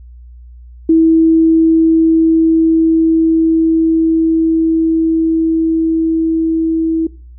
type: tone with level ramp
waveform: sine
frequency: 324.6 Hz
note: E4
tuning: 27 cents flat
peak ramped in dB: -5 to -11 dBFS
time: 0.89-7.07 s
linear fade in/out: 5 ms
effects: noise-tail reverb RT60 0.4 s tail -21 dB re dry + added 60 Hz sine -33 dBFS peak until 7.38 s